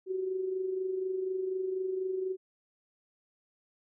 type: tone with amplitude modulation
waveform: sine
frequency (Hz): 375.7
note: F#4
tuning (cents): +26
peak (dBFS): -28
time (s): 0.06-2.37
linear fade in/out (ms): 50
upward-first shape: sine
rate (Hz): 24.1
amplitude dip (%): 50
effects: none